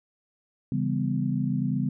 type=chord; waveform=sine; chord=C# half-diminished seventh; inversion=none; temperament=just; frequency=138.59 / 166.31 / 199.57 / 249.5 Hz; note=C#3 / E3 / G3 / B3; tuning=0 / +16 / +31 / +18 cents; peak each=-28 / -32 / -29 / -29 dBFS; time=0.72-1.89 s; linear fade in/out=2 ms; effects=none